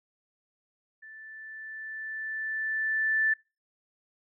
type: tone with level ramp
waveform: sine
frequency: 1760 Hz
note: A6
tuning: in tune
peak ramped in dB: -45 to -21 dBFS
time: 1.02-3.34 s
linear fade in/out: 10 ms
effects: noise-tail reverb RT60 0.3 s tail -26 dB re dry